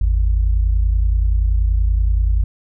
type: tone pair together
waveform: sine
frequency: 51.92 / 82.41 Hz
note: G#1 / E2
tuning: 0 / 0 cents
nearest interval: minor sixth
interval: 800 cents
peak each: -13 / -21 dBFS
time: 0.01-2.44 s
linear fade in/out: 5 ms
effects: none